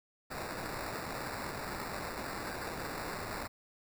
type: noise with sample-and-hold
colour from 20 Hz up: white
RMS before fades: -40 dBFS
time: 0.3-3.48 s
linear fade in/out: 20 ms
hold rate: 3150 Hz
effects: none